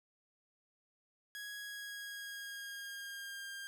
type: tone with pitch glide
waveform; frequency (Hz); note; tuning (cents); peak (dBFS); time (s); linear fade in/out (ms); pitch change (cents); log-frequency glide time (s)
sawtooth; 1661.2 to 1602.8; G#6 to G6; 0 to +38; -40; 1.35-3.67; 0; -62; 1.59-3.49
effects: none